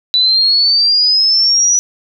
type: exponential sweep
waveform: sine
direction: up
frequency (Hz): 3951 to 5920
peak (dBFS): -8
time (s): 0.14-1.79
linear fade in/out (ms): 0
effects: none